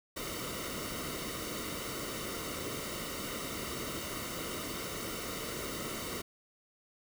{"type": "noise with comb filter", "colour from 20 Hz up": "pink", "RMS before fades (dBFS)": -39, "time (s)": [0.16, 6.22], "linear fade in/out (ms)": 10, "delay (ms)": 1.2, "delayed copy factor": -0.7, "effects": []}